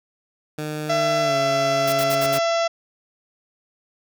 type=tone with pitch glide; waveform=15% pulse; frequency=152.3 to 140.47 Hz; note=D#3 to C#3; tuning=-37 to +23 cents; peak=-20 dBFS; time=0.58-2.39 s; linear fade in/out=5 ms; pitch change=-140 cents; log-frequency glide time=1.2-1.36 s
type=harmonic tone; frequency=671 Hz; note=E5; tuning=31 cents sharp; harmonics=1 / 2 / 3 / 4 / 5 / 6 / 7 / 8 / 9 / 10; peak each=-19 / -27 / -32 / -34 / -34 / -39 / -38 / -35 / -39 / -43 dBFS; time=0.89-2.68 s; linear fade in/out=10 ms
type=noise bursts; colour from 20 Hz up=white; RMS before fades=-29 dBFS; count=5; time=1.87-2.38 s; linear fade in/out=10 ms; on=58 ms; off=55 ms
effects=none